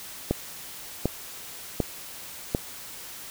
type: click train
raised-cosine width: 2 ms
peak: -9 dBFS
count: 4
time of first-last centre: 0.31-2.549 s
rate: 1.34 Hz
effects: white hiss -41 dBFS RMS until 3.3 s